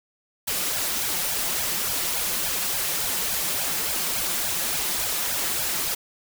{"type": "noise with flanger", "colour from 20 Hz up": "white", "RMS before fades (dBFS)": -26, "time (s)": [0.47, 5.95], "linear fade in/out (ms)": 10, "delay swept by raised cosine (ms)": [1.2, 5.9], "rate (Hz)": 3.5, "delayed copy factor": 0.8, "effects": []}